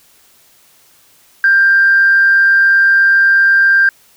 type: tone with amplitude modulation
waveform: sine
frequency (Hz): 1587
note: G6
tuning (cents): +21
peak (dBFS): -4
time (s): 1.44-3.89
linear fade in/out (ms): 2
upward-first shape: sine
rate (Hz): 177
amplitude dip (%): 30
effects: tanh soft clip ceiling -1 dBFS + white hiss -49 dBFS RMS until 4.16 s